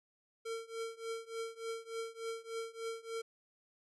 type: tone with tremolo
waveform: square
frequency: 454.4 Hz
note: A#4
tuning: 44 cents flat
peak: -37 dBFS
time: 0.45-3.22 s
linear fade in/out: 10 ms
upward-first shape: triangle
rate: 3.4 Hz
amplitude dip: 95%
effects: resampled to 24000 Hz